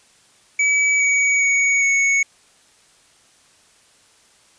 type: tone with pitch steps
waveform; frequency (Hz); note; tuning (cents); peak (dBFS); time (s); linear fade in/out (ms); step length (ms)
square; 2285 / 2261 / 2238 / 2215; D7 / C#7 / C#7 / C#7; -48 / +34 / +16 / -2; -15; 0.59-2.23; 5; 410
effects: white hiss -54 dBFS RMS until 4.58 s + resampled to 22050 Hz